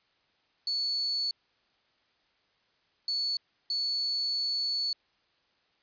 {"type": "tone bursts at uneven times", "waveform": "sine", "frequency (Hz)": 4435, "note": "C#8", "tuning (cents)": 0, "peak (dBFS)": -27, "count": 3, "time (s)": [[0.67, 1.31], [3.08, 3.37], [3.7, 4.93]], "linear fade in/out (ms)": 2, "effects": ["white hiss -70 dBFS RMS until 5.82 s", "resampled to 11025 Hz"]}